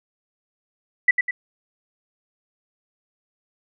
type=tone with echo; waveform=sine; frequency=1975.5 Hz; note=B6; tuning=in tune; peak=-10 dBFS; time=1.08-1.11 s; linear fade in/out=5 ms; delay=100 ms; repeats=2; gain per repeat=-6 dB; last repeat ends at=1.31 s; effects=none